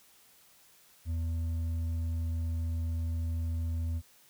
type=tone with hard clipping; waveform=sine; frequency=82.41 Hz; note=E2; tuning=in tune; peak=-31 dBFS; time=1.05-4.02 s; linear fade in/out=50 ms; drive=4 dB; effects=white hiss -61 dBFS RMS until 4.29 s